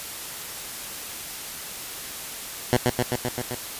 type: tone with echo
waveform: 10% pulse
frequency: 123.47 Hz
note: B2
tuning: in tune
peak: -8 dBFS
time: 2.73-2.77 s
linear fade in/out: 0 ms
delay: 130 ms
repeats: 6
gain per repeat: -2 dB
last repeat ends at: 3.55 s
effects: white hiss -35 dBFS RMS until 3.79 s + resampled to 32000 Hz